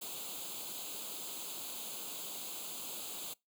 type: noise with comb filter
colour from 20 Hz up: white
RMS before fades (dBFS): -43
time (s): 0.01-3.34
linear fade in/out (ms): 10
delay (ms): 0.27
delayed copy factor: +0.8
effects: noise-tail reverb RT60 0.2 s tail -24 dB re dry + high-pass 200 Hz 12 dB/octave